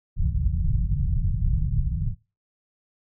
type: low-pass noise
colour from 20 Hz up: pink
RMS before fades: -23 dBFS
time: 0.16-2.15 s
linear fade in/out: 50 ms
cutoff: 160 Hz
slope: 48 dB/octave
effects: noise-tail reverb RT60 0.3 s tail -22 dB re dry